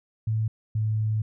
sine tone pair in turn, 110 / 108.55 Hz, A2 / A2, 0 / -23 cents, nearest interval unison, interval 23 cents, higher first, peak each -22 dBFS, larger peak neither, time 0.27-0.48 / 0.75-1.22 s, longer second, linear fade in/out 5 ms, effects none

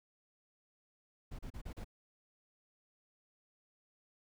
brown noise bursts, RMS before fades -44 dBFS, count 5, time 1.31-1.845 s, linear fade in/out 10 ms, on 79 ms, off 35 ms, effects none

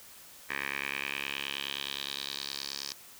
10% pulse tone with band-pass filter sweep, 69.6 Hz, C#2, 8 cents sharp, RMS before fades -37 dBFS, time 0.49-2.93 s, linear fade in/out 10 ms, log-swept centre 2000 to 5100 Hz, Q 3.8, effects white hiss -52 dBFS RMS until 3.19 s

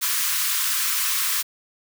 white high-pass noise, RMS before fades -23 dBFS, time 0.01-1.43 s, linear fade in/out 20 ms, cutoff 990 Hz, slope 96 dB/octave, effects none

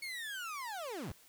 30% pulse linear sweep, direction down, 2217 to 58.5 Hz, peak -37 dBFS, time 0.02-1.12 s, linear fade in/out 5 ms, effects white hiss -62 dBFS RMS until 1.28 s

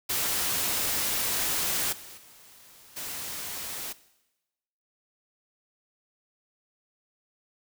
white noise with level steps, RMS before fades -28 / -46 / -53 / -36 dBFS, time 0.09-3.93 s, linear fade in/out 10 ms, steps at 1.92 / 2.17 / 2.96 s, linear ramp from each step 10 ms, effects noise-tail reverb RT60 1.0 s tail -18 dB re dry

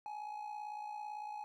triangle tone with amplitude modulation, 841 Hz, G#5, 22 cents sharp, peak -37 dBFS, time 0.06-1.44 s, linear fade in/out 0 ms, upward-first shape sine, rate 57.9 Hz, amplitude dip 60%, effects none

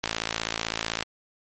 click train, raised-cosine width 0.2 ms, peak -8 dBFS, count 56, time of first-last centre 0.04-1.026 s, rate 55.8 Hz, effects MP3 32 kbps

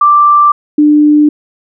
sine tone pair in turn, 1176 / 298.3 Hz, D6 / D4, +2 / +27 cents, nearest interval 2 octaves, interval 2375 cents, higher first, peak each -3 dBFS, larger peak neither, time 0.01-0.52 / 0.78-1.29 s, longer neither, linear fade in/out 5 ms, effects none

